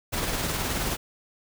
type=noise with tremolo; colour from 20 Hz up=pink; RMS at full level=-27 dBFS; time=0.12-0.97 s; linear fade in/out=20 ms; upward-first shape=sine; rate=19 Hz; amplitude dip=30%; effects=none